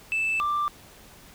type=tone pair in turn; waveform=sine; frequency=2637 / 1180.8 Hz; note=E7 / D6; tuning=0 / +9 cents; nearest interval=octave + major second; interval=1391 cents; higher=first; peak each=-21 dBFS; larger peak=neither; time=0.12-0.4 / 0.4-0.68 s; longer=neither; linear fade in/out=0 ms; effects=tanh soft clip ceiling -21 dBFS + pink hiss -50 dBFS RMS until 1.34 s